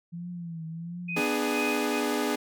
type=tone with vibrato; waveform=sine; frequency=168.6 Hz; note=E3; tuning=39 cents sharp; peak=-34 dBFS; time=0.12-1.21 s; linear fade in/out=20 ms; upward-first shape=triangle; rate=1.4 Hz; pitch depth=92 cents each way
type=tone with tremolo; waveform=sine; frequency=2500 Hz; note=D#7; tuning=8 cents sharp; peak=-28 dBFS; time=1.08-2.01 s; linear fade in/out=10 ms; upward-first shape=triangle; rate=2.2 Hz; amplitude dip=90%
type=chord; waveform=sawtooth; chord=G# diminished; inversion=first; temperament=equal with one note detuned; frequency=246.9 / 298.1 / 415.3 Hz; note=B3 / D4 / G#4; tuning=0 / +26 / 0 cents; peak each=-27 / -26 / -26 dBFS; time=1.16-2.36 s; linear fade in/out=10 ms
effects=none